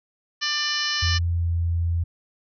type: harmonic tone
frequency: 594 Hz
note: D5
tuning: 20 cents sharp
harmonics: 2 / 3 / 4 / 5 / 6 / 7 / 8 / 9 / 10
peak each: -34 / -28 / -36 / -29 / -39 / -30 / -34 / -29 / -35 dBFS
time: 0.41-1.19 s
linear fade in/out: 20 ms
type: tone with pitch glide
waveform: sine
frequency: 85.4 to 84.71 Hz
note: F2 to E2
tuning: -38 to +48 cents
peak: -20 dBFS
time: 1.02-2.04 s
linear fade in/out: 10 ms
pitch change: -14 cents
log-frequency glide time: 1.38-1.46 s
effects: none